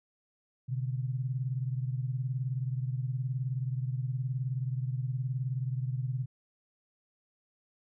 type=beating tone pair; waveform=sine; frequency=125.3 / 144.3 Hz; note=B2 / D3; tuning=+25 / -30 cents; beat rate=19 Hz; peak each=-31 / -36 dBFS; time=0.68-6.26 s; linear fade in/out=20 ms; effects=none